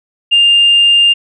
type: tone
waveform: sine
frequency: 2804 Hz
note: F7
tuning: 6 cents sharp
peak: -4 dBFS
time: 0.31-1.14 s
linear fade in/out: 20 ms
effects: tanh soft clip ceiling -1 dBFS